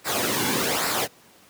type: noise with flanger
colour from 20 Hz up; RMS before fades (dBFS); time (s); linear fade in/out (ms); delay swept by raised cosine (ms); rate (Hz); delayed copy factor
pink; -24; 0.04-1.08; 50; 0.31 to 1.61; 1.2; -0.6
effects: pink hiss -53 dBFS RMS until 1.49 s + high-pass 150 Hz 12 dB/octave